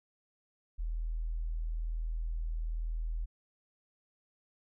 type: tone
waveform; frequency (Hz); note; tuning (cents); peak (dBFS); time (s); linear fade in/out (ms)
sine; 40.54; E1; -28; -32; 0.78-3.26; 20
effects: none